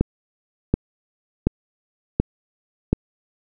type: click train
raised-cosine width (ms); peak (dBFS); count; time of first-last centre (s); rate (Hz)
3; -3; 5; 0.01-2.93; 1.37
effects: none